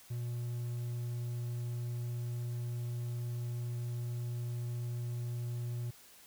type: tone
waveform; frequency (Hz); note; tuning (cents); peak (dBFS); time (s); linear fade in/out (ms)
triangle; 120; B2; -49; -33; 0.1-5.91; 10
effects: white hiss -58 dBFS RMS until 6.26 s